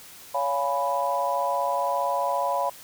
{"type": "chord", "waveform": "sine", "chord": "C# dominant seventh", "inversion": "none", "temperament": "equal with one note detuned", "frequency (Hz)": [563.4, 698.5, 830.6, 987.8], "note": ["C#5", "E#5", "G#5", "B5"], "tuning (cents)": [28, 0, 0, 0], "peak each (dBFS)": [-28, -29, -31, -26], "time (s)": [0.34, 2.7], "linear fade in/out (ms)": 10, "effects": ["white hiss -46 dBFS RMS until 2.83 s"]}